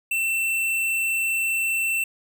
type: tone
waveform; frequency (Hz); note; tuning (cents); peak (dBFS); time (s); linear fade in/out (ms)
square; 2685; E7; +31; -22; 0.11-2.04; 5
effects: none